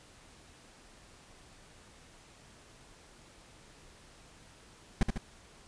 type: noise with echo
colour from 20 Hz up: brown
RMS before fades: -22 dBFS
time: 5.01-5.03 s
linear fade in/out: 2 ms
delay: 74 ms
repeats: 2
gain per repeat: -5 dB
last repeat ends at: 5.178 s
effects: pink hiss -57 dBFS RMS until 5.67 s + resampled to 22050 Hz